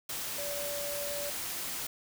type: tone in noise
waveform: sine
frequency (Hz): 577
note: D5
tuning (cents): -31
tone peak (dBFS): -37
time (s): 0.38-1.3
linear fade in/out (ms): 5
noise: white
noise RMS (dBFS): -37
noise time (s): 0.09-1.87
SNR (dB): -3
effects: none